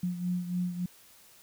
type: beating tone pair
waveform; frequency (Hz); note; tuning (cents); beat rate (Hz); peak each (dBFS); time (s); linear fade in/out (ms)
sine; 178 / 181.5; F3 / F#3; +33 / -33; 3.5; -30 / -36; 0.03-0.86; 5
effects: white hiss -57 dBFS RMS until 1.42 s